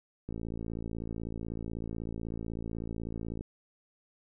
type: click train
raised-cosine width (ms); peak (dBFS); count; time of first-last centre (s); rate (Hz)
3; -25; 176; 0.29-3.409; 56.1
effects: none